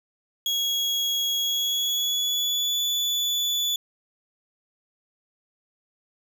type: tone with pitch glide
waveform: 35% pulse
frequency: 3322 to 3461 Hz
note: G#7 to A7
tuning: 0 to -29 cents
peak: -21 dBFS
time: 0.46-3.76 s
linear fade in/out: 2 ms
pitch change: +71 cents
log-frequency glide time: 1.4-2.81 s
effects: none